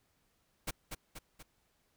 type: noise with echo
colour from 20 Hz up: pink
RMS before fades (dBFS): -36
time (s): 0.67-0.71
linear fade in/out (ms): 10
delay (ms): 240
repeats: 3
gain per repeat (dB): -5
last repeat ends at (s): 1.43
effects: pink hiss -75 dBFS RMS until 1.96 s